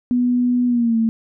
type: tone with pitch glide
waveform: sine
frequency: 246 to 225.6 Hz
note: B3 to A3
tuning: -7 to +44 cents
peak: -14 dBFS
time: 0.11-1.09 s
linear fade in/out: 0 ms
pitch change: -149 cents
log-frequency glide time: 0.67-0.97 s
effects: none